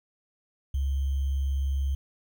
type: tone with sample-and-hold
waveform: sine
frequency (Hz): 68.4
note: C#2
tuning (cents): -23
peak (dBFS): -24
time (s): 0.74-1.95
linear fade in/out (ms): 5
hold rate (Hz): 3150
effects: none